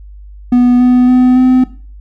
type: tone with pitch steps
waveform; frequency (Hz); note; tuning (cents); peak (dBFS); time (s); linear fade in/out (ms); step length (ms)
triangle; 246 / 249.1 / 252.3 / 255.6; B3 / B3 / B3 / C4; -7 / +15 / +37 / -40; -3; 0.52-1.64; 5; 280
effects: noise-tail reverb RT60 0.4 s tail -17 dB re dry + added 50 Hz sine -30 dBFS peak until 2 s